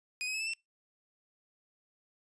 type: tone with pitch steps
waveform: sawtooth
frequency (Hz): 2489 / 2537 / 2586 / 2635 / 2686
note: D#7 / D#7 / E7 / E7 / E7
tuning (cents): 0 / +33 / -34 / -1 / +32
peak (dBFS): -30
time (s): 0.21-0.535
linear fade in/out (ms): 0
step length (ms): 65
effects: noise-tail reverb RT60 0.2 s tail -26 dB re dry + resampled to 22050 Hz